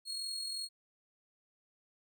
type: tone with amplitude modulation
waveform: 35% pulse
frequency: 4296 Hz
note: C8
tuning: 45 cents sharp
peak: -34 dBFS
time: 0.05-0.69 s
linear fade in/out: 50 ms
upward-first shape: sine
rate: 42.7 Hz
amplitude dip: 40%
effects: none